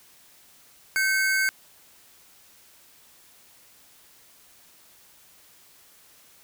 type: tone pair together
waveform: square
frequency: 1544.6 / 2182 Hz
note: G6 / C#7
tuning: -26 / -28 cents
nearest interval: tritone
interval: 598 cents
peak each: -23 / -27 dBFS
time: 0.96-1.49 s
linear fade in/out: 0 ms
effects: white hiss -55 dBFS RMS until 6.43 s